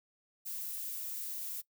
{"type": "noise", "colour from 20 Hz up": "violet", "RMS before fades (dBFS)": -40, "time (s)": [0.45, 1.62], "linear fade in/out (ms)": 20, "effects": ["noise-tail reverb RT60 0.1 s tail -20 dB re dry"]}